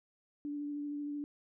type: tone with vibrato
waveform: sine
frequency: 291.1 Hz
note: D4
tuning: 15 cents flat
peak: -36 dBFS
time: 0.45-1.24 s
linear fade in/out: 0 ms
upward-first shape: triangle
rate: 13 Hz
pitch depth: 17 cents each way
effects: none